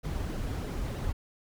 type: noise with flanger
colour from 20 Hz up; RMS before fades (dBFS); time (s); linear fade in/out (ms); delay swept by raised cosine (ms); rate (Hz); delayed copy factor
brown; -33; 0.03-1.13; 20; 0.87 to 6.07; 3.2; -0.6
effects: none